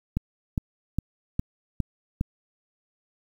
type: click train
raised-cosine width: 5 ms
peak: -12 dBFS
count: 6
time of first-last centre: 0.17-2.211 s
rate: 2.45 Hz
effects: 8-bit